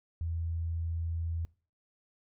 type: tone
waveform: sine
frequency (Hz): 83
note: E2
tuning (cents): +12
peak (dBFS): -31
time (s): 0.21-1.45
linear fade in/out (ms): 0
effects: noise-tail reverb RT60 0.4 s tail -23 dB re dry